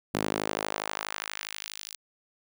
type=tone with high-pass filter sweep; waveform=sawtooth; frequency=52.3 Hz; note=G#1; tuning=13 cents sharp; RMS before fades=-34 dBFS; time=0.14-1.96 s; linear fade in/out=10 ms; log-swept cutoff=220 to 5000 Hz; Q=0.99; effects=none